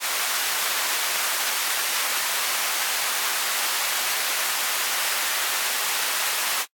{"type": "high-pass noise", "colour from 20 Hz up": "pink", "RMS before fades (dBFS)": -25, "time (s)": [0, 6.66], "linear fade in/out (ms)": 50, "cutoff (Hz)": 1100, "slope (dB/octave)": 12, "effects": ["noise-tail reverb RT60 0.1 s tail -25 dB re dry", "AAC 64 kbps"]}